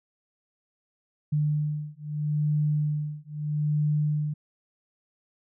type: beating tone pair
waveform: sine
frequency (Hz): 149.5 / 150.28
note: D3 / D3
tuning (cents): +31 / +40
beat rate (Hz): 0.78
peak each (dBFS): -27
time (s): 1.32-4.34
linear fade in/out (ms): 10
effects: none